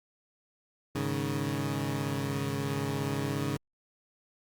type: chord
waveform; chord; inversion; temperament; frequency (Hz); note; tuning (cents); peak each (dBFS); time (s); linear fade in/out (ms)
20% pulse; Ab suspended fourth; none; equal; 103.83 / 138.59 / 155.56; Ab2 / Db3 / Eb3; 0 / 0 / 0; -31 / -27 / -32; 0.95-3.57; 5
effects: Opus 48 kbps